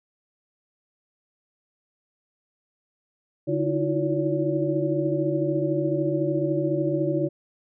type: tone cluster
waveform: sine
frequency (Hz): 144.6 / 315 / 328.8 / 359 / 569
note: D3 / D#4 / E4 / F4 / C#5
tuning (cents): -27 / +21 / -4 / +48 / +45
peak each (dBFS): -28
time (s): 3.47-7.29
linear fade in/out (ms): 20
effects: none